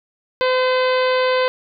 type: harmonic tone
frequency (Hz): 511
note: C5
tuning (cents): -41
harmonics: 1 / 2 / 3 / 4 / 5 / 6 / 7 / 8 / 9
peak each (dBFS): -16 / -22 / -26 / -28 / -30 / -32 / -33 / -34 / -35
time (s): 0.41-1.48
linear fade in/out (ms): 0
effects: none